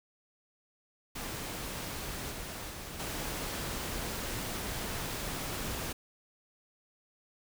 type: noise with level steps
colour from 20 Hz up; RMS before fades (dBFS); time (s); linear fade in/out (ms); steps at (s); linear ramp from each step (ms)
pink; -39 / -41 / -43 / -37; 1.15-5.93; 10; 2.31 / 2.69 / 2.99; 10
effects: none